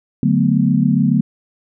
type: chord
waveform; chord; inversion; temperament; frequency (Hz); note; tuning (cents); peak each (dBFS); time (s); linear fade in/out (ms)
sine; B minor seventh; first; equal; 146.83 / 185 / 220 / 246.9; D3 / F#3 / A3 / B3; 0 / 0 / 0 / 0; -17; 0.23-1.21; 2
effects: none